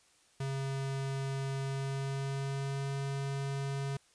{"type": "tone with pitch glide", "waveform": "square", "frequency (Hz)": [135.9, 138.04], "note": ["C#3", "C#3"], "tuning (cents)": [-34, -7], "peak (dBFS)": -34, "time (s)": [0.4, 3.97], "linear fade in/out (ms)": 5, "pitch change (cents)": 27, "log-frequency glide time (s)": [1.61, 2.92], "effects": ["white hiss -66 dBFS RMS until 4.14 s", "resampled to 22050 Hz"]}